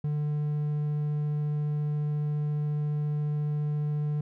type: tone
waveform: triangle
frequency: 148.8 Hz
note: D3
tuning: 23 cents sharp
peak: -24 dBFS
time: 0.04-4.21 s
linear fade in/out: 5 ms
effects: none